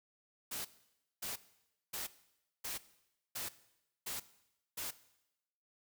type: noise bursts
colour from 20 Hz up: white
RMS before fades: -41 dBFS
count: 7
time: 0.51-4.91 s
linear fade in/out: 10 ms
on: 140 ms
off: 570 ms
effects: noise-tail reverb RT60 0.9 s tail -17 dB re dry